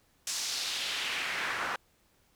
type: noise with band-pass filter sweep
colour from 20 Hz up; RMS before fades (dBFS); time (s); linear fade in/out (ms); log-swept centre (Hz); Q
pink; -34; 0.27-1.76; 2; 6400 to 1300; 1.7
effects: pink hiss -68 dBFS RMS until 2.35 s